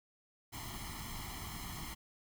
pink noise with comb filter, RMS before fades -44 dBFS, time 0.52-1.95 s, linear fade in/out 20 ms, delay 0.96 ms, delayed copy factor +0.9, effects none

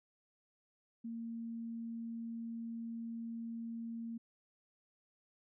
sine tone, 230 Hz, A#3, 23 cents flat, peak -40 dBFS, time 1.04-4.18 s, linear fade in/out 10 ms, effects none

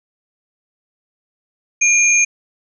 sine tone pair together, 2406 / 6423 Hz, D7 / G8, +41 / +41 cents, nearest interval octave + perfect fourth, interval 1700 cents, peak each -13 dBFS, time 1.81-2.25 s, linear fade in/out 10 ms, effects none

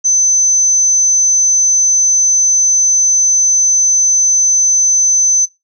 sine tone, 6120 Hz, G8, 42 cents flat, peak -8 dBFS, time 0.04-5.46 s, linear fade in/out 20 ms, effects noise-tail reverb RT60 0.2 s tail -22 dB re dry

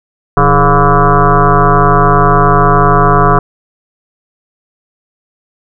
sine tone with frequency modulation, 563 Hz, C#5, 27 cents sharp, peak -4 dBFS, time 0.37-3.39 s, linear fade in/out 2 ms, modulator 147 Hz, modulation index 5.2, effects none

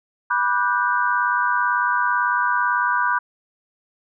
sine chord, G major seventh, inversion first, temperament just, 980 / 1176 / 1470 / 1568 Hz, B5 / D6 / F#6 / G6, -14 / +2 / -12 / 0 cents, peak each -21 / -24 / -23 / -24 dBFS, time 0.3-3.19 s, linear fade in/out 10 ms, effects none

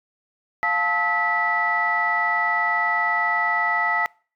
sine tone cluster, 703 / 875 / 1291 / 1963 Hz, F5 / A5 / E6 / B6, +11 / -10 / -37 / -11 cents, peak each -28 / -25 / -25 / -21 dBFS, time 0.63-4.06 s, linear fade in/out 0 ms, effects noise-tail reverb RT60 0.4 s tail -24 dB re dry + tanh soft clip ceiling -9 dBFS

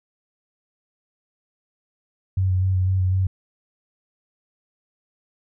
sine tone with vibrato, 93.4 Hz, F#2, 17 cents sharp, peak -17 dBFS, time 2.37-3.27 s, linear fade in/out 5 ms, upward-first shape square, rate 4 Hz, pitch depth 19 cents each way, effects none

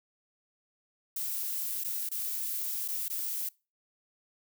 violet noise with dropouts, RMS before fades -34 dBFS, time 1.16-3.49 s, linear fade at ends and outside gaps 5 ms, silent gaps 1.838-1.845 / 2.09-2.114 / 2.88-2.884 / 3.083-3.099 s, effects noise-tail reverb RT60 0.3 s tail -24 dB re dry

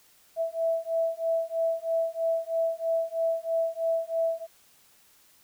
sine beating tone pair, 657 / 660.1 Hz, E5 / E5, -6 / +2 cents, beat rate 3.1 Hz, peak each -28 dBFS, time 0.36-4.47 s, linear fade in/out 50 ms, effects white hiss -60 dBFS RMS until 5.43 s

